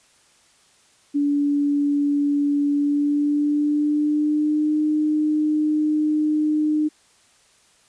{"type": "tone with pitch glide", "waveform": "sine", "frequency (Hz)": [287.5, 304.6], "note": ["D4", "D#4"], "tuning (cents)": [-37, -37], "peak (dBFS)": -17, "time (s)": [1.14, 6.89], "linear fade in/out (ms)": 20, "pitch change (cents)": 100, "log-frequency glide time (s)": [2.72, 4.79], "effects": ["white hiss -57 dBFS RMS until 7.88 s", "resampled to 22050 Hz"]}